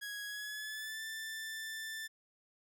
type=tone with pitch glide; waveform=sawtooth; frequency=1661.2 to 1770.2 Hz; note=G#6 to A6; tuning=0 to +10 cents; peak=-37 dBFS; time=0.01-2.08 s; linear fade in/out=20 ms; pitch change=+110 cents; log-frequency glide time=0.25-1.03 s; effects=none